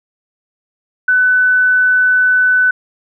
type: tone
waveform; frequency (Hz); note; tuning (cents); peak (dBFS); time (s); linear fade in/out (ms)
sine; 1500; F#6; +23; -8; 1.08-2.71; 5
effects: none